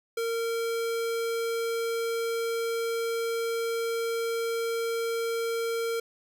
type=tone; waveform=square; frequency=460 Hz; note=A#4; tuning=23 cents flat; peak=-28 dBFS; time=0.17-6 s; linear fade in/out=5 ms; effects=none